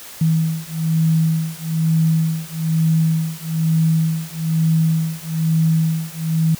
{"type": "beating tone pair", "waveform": "sine", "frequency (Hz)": [160.6, 161.7], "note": ["E3", "E3"], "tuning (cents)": [-45, -33], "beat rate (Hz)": 1.1, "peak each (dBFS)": [-18, -18], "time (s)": [0.21, 6.55], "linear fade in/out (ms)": 5, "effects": ["white hiss -37 dBFS RMS until 6.59 s"]}